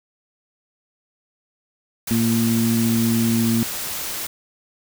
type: noise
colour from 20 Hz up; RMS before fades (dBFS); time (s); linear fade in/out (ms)
white; -28; 2.07-4.27; 5
type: harmonic tone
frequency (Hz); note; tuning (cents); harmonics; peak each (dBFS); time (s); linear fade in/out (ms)
114.7; A#2; -28; 1 / 2 / 3; -24 / -17 / -30; 2.11-3.63; 0
effects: none